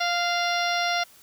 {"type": "harmonic tone with a mistuned harmonic", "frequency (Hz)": 698.5, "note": "F5", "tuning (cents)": 0, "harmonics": [1, 2, 3, 4, 5, 6, 7, 8], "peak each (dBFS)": [-26, -29, -30, -34, -33, -34, -38, -34], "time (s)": [0, 1.04], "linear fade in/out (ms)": 10, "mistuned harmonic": 3, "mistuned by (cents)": -16, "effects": ["white hiss -53 dBFS RMS until 1.22 s"]}